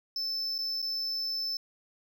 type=tone with dropouts; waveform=triangle; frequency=5274 Hz; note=E8; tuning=in tune; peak=-29 dBFS; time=0.16-1.57 s; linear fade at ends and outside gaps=2 ms; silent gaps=0.581-0.587 / 0.819-0.825 s; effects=none